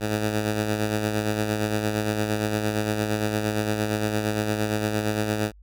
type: tone with tremolo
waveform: 10% pulse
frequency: 106.6 Hz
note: G#2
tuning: 46 cents sharp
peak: -13 dBFS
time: 0-5.52 s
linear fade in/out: 50 ms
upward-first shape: sine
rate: 8.7 Hz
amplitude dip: 45%
effects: added 50 Hz sine -47 dBFS peak until 5.62 s